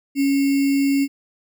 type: tone with sample-and-hold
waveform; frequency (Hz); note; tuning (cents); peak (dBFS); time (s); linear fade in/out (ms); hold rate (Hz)
sine; 277.2; C#4; 0; -15; 0.15-1.08; 50; 2450
effects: none